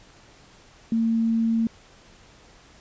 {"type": "tone", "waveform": "sine", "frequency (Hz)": 226.9, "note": "A#3", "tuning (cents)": -47, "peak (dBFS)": -19, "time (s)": [0.92, 1.67], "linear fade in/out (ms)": 2, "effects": ["pink hiss -52 dBFS RMS until 2.8 s", "resampled to 16000 Hz"]}